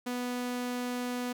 sawtooth tone, 246.6 Hz, B3, 2 cents flat, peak -28 dBFS, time 0.06-1.33 s, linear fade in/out 10 ms, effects none

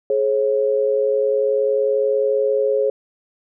sine tone pair together, 422.7 / 543 Hz, G#4 / C#5, +31 / -36 cents, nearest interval major third, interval 433 cents, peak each -18 dBFS, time 0.1-2.9 s, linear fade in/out 2 ms, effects none

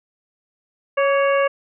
harmonic tone with a mistuned harmonic, 554.4 Hz, C#5, in tune, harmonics 1 / 2 / 3 / 4 / 5, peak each -16 / -22 / -26 / -28 / -30 dBFS, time 0.97-1.48 s, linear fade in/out 10 ms, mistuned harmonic 2, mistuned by +44 cents, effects none

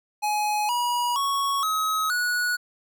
square tone with pitch steps, 841 / 966.1 / 1109.7 / 1274.7 / 1464.3 Hz, G#5 / B5 / C#6 / D#6 / F#6, +22 / -38 / +2 / +41 / -18 cents, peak -23 dBFS, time 0.22-2.57 s, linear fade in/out 20 ms, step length 470 ms, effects none

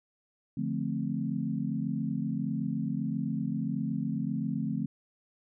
sine chord, D minor seventh, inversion none, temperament equal, 146.83 / 174.61 / 220 / 261.6 Hz, D3 / F3 / A3 / C4, 0 / 0 / 0 / 0 cents, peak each -35 / -35 / -33 / -35 dBFS, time 0.57-4.86 s, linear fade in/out 5 ms, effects none

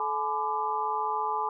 sine tone cluster, 434.1 / 852 / 1007 / 1181 Hz, A4 / G#5 / B5 / D6, -23 / +44 / +33 / +9 cents, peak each -37 / -30 / -31 / -33 dBFS, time 0-1.49 s, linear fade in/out 2 ms, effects none

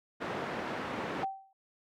pink band-pass noise, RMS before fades -37 dBFS, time 0.2-1.25 s, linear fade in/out 20 ms, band 220 to 1900 Hz, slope 12 dB/octave
sine tone with exponential decay, 775 Hz, G5, 20 cents flat, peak -27 dBFS, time 1.23-1.53 s, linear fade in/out 2 ms, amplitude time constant 64 ms
effects none

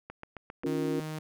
click train, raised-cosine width 0.5 ms, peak -26 dBFS, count 5, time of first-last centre 0.1-0.635 s, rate 7.48 Hz
sine chord, Bb minor, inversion first, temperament just, 279.7 / 349.6 / 466.2 Hz, Db4 / F4 / Bb4, +16 / +2 / 0 cents, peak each -31 / -33 / -35 dBFS, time 0.64-1 s, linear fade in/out 2 ms
sawtooth tone, 155.56 Hz, D#3, in tune, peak -31 dBFS, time 0.66-1.19 s, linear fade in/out 5 ms
effects none

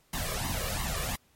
pink noise with flanger, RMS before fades -32 dBFS, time 0.13-1.16 s, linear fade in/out 5 ms, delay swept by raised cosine 1 to 1.76 ms, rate 2.9 Hz, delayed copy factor +0.8, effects pink hiss -66 dBFS RMS until 1.35 s + MP3 64 kbps

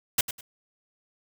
white noise with echo, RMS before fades -21 dBFS, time 0.18-0.21 s, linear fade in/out 5 ms, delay 100 ms, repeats 2, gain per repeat -12 dB, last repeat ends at 0.41 s, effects none

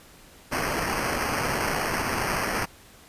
white noise with sample-and-hold, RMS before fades -27 dBFS, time 0.51-2.66 s, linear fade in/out 20 ms, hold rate 3675 Hz, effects pink hiss -51 dBFS RMS until 3.08 s + resampled to 32000 Hz

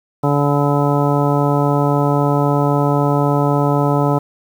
harmonic tone, 143.8 Hz, D3, 36 cents flat, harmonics 1 / 2 / 3 / 4 / 5 / 6 / 7 / 9, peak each -16 / -19 / -21 / -22 / -23 / -24 / -24 / -26 dBFS, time 0.23-4.19 s, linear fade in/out 10 ms, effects 7-bit

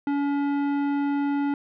triangle tone with tanh clipping, 284 Hz, C#4, 42 cents sharp, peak -24 dBFS, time 0.07-1.54 s, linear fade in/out 2 ms, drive 18 dB, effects none

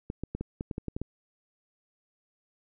clicks, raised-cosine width 3 ms, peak -20 dBFS, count 10, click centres 0.101 / 0.236 / 0.35 / 0.41 / 0.609 / 0.712 / 0.781 / 0.883 / 0.965 / 1.016 s, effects none

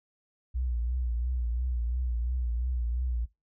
sine tone with vibrato, 60.5 Hz, B1, 35 cents flat, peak -27 dBFS, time 0.54-3.26 s, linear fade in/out 20 ms, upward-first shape triangle, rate 2.9 Hz, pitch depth 93 cents each way, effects noise-tail reverb RT60 0.2 s tail -20 dB re dry

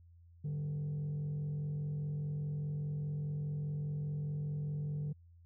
sine tone with frequency modulation, 148 Hz, D3, 14 cents sharp, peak -32 dBFS, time 0.44-5.13 s, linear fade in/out 10 ms, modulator 44.9 Hz, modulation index 0.33, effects tanh soft clip ceiling -34 dBFS + added 85 Hz sine -57 dBFS peak until 5.45 s

